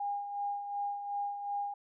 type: tone with tremolo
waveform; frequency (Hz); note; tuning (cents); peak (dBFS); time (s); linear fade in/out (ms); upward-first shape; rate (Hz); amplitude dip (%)
sine; 811; G#5; -41; -31; 0-1.74; 5; sine; 2.7; 55
effects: none